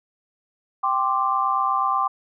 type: chord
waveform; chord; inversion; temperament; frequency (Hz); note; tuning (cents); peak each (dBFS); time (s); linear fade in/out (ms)
sine; G suspended fourth; none; equal; 784 / 1046.5 / 1174.7; G5 / C6 / D6; 0 / 0 / 0; -25 / -23 / -22; 0.83-2.08; 10
effects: none